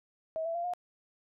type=tone with pitch steps; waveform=sine; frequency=642 / 665 / 688.9 / 713.6 Hz; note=E5 / E5 / F5 / F5; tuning=-46 / +15 / -24 / +37 cents; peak=-31 dBFS; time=0.36-0.736 s; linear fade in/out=0 ms; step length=94 ms; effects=none